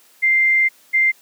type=tone pair in turn; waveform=sine; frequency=2093 / 2093 Hz; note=C7 / C7; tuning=0 / 0 cents; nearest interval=unison; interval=0 cents; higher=neither; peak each=-12 dBFS; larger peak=neither; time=0.22-0.69 / 0.93-1.12 s; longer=first; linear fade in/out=20 ms; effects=white hiss -52 dBFS RMS until 1.21 s + high-pass 200 Hz 12 dB/octave